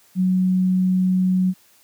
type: tone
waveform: sine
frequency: 185 Hz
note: F#3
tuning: in tune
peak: -15 dBFS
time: 0.15-1.54 s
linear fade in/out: 50 ms
effects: white hiss -55 dBFS RMS until 1.83 s + high-pass 80 Hz 12 dB/octave